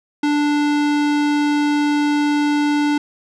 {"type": "tone with low-pass filter", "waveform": "square", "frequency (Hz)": 293.7, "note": "D4", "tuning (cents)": 0, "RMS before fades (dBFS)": -17, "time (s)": [0.23, 2.98], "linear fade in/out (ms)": 5, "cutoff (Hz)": 5300, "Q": 0.64, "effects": []}